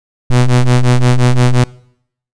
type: ring-modulated tone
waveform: square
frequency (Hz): 61.74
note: B1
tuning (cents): 0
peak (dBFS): -4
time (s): 0.3-1.64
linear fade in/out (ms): 5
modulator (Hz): 64.6
effects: noise-tail reverb RT60 0.7 s tail -23 dB re dry + resampled to 22050 Hz